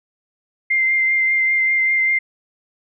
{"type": "tone with vibrato", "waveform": "sine", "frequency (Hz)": 2093, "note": "C7", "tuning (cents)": 0, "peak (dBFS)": -14, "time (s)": [0.7, 2.19], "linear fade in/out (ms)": 10, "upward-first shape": "triangle", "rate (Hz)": 5.1, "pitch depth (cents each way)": 19, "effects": []}